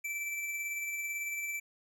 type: tone with tremolo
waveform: square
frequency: 2328 Hz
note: D7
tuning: 16 cents flat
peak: -34 dBFS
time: 0.04-1.6 s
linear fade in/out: 10 ms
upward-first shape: sine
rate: 18 Hz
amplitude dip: 30%
effects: none